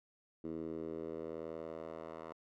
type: tone with band-pass filter sweep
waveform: 10% pulse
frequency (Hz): 80.9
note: E2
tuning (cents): -32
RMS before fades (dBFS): -44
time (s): 0.44-2.33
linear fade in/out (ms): 5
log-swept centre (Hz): 320 to 810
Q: 2.2
effects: none